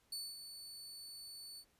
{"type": "tone with ADSR envelope", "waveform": "sawtooth", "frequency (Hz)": 4475, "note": "C#8", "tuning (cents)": 16, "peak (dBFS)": -37, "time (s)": [0.12, 1.65], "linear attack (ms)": 6, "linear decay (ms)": 230, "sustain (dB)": -9, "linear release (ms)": 67, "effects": ["pink hiss -74 dBFS RMS until 1.79 s", "resampled to 32000 Hz"]}